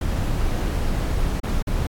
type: noise with dropouts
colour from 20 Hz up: brown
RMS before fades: -22 dBFS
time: 0.01-1.87 s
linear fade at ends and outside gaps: 5 ms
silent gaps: 1.401-1.433 / 1.625-1.67 s
effects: AAC 64 kbps